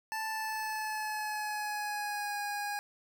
25% pulse tone with pitch glide, 880 to 821.1 Hz, A5 to G#5, 0 to -20 cents, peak -30 dBFS, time 0.12-2.79 s, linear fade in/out 0 ms, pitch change -120 cents, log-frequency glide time 0.3-2.38 s, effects none

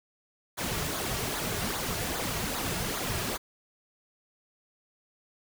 pink noise with flanger, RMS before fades -32 dBFS, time 0.57-3.38 s, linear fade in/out 20 ms, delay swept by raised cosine 0.36 to 3.96 ms, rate 2.5 Hz, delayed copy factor -0.65, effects none

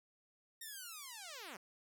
5% pulse linear sweep, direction down, 1864.7 to 169.3 Hz, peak -36 dBFS, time 0.61-1.57 s, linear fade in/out 5 ms, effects none

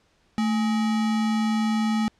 sine tone with sample-and-hold, 220 Hz, A3, in tune, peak -20 dBFS, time 0.38-2.08 s, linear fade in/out 0 ms, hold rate 1050 Hz, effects pink hiss -64 dBFS RMS until 2.19 s + low-pass 6000 Hz 12 dB/octave

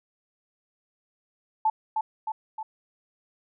sine tone with echo, 875 Hz, A5, 10 cents flat, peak -19 dBFS, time 1.65-1.7 s, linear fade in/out 5 ms, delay 310 ms, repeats 3, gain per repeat -4 dB, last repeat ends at 2.63 s, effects none

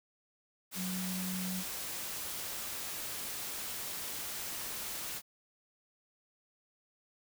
sine tone in noise, 185 Hz, F#3, in tune, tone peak -36 dBFS, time 0.75-1.64 s, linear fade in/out 50 ms, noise white, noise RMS -40 dBFS, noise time 0.71-5.22 s, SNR +1 dB, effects none

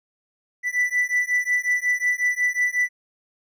triangle beating tone pair, 1975.5 / 1981 Hz, B6 / B6, 0 / +5 cents, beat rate 5.5 Hz, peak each -21 dBFS, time 0.63-2.89 s, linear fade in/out 50 ms, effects none

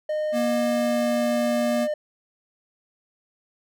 triangle tone with pitch glide, 612 to 603.6 Hz, D#5 to D5, -29 to +47 cents, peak -21 dBFS, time 0.09-1.94 s, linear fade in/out 5 ms, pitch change -24 cents, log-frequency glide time 0.69-1.38 s
square tone, 237.8 Hz, A#3, 35 cents sharp, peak -24 dBFS, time 0.32-1.88 s, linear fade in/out 50 ms
effects none

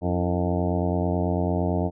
harmonic tone with a mistuned harmonic, 89 Hz, F2, 33 cents sharp, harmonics 1 / 2 / 3 / 4 / 5 / 6 / 7 / 8 / 9 / 10, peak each -26 / -27 / -30 / -31 / -32 / -37 / -31 / -34 / -38 / -40 dBFS, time 0.01-1.91 s, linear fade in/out 50 ms, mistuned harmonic 4, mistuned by -81 cents, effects none

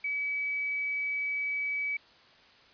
sine tone, 2284 Hz, D7, 49 cents flat, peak -29 dBFS, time 0.04-1.97 s, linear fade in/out 5 ms, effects white hiss -58 dBFS RMS until 2.73 s + resampled to 11025 Hz

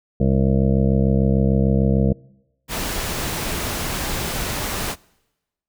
harmonic tone, 66.7 Hz, C2, 34 cents sharp, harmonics 1 / 2 / 3 / 4 / 5 / 7 / 8 / 9 / 10, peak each -21 / -19 / -19 / -31 / -29 / -25 / -29 / -33 / -35 dBFS, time 0.2-2.13 s, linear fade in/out 5 ms
pink noise, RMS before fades -25 dBFS, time 2.68-4.96 s, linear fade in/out 50 ms
effects noise-tail reverb RT60 1.0 s tail -25 dB re dry

